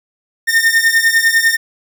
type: beating tone pair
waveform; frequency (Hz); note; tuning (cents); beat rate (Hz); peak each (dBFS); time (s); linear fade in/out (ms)
45% pulse; 1817 / 1827; A#6 / A#6; -45 / -35; 10; -13; 0.47-1.57; 20
effects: none